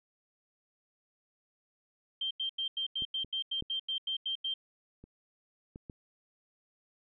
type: tone bursts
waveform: sine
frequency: 3154 Hz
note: G7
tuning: 10 cents sharp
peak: -31 dBFS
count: 13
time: 2.21-4.54 s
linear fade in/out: 5 ms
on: 98 ms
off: 88 ms
type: clicks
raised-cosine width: 3 ms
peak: -33 / -34 / -30 / -38 / -32 / -30 dBFS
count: 6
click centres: 3.022 / 3.246 / 3.624 / 5.04 / 5.759 / 5.898 s
effects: none